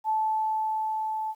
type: tone with level ramp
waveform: sine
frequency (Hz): 872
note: A5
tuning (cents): -16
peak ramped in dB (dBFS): -22 to -28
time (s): 0.04-1.35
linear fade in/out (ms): 50
effects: 10-bit